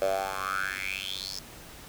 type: tone with high-pass filter sweep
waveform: 10% pulse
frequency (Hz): 96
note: G2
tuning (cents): -36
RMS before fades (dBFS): -32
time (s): 0.02-1.39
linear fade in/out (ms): 0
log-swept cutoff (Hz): 560 to 5300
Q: 7.1
effects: pink hiss -47 dBFS RMS until 1.88 s